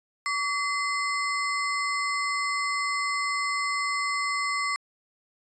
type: ring-modulated tone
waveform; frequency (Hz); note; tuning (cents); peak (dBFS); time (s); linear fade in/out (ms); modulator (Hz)
square; 1594; G6; +28; -23; 0.26-4.76; 0; 457
effects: resampled to 22050 Hz